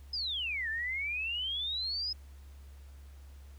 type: exponential two-way sweep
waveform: sine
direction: down then up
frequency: 5140 to 1743 to 5140 Hz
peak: -32 dBFS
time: 0.13-2.13 s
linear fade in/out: 5 ms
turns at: 0.69 s
effects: added 69 Hz sine -48 dBFS peak until 3.58 s + pink hiss -64 dBFS RMS until 3.58 s